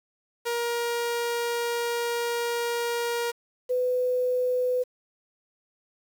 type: tone pair in turn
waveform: sawtooth / sine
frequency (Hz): 472.6 / 500.6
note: A#4 / B4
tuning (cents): +24 / +23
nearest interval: minor second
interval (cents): 99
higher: second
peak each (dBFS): -22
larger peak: neither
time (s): 0.45-3.32 / 3.69-4.84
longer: first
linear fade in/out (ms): 20
effects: 8-bit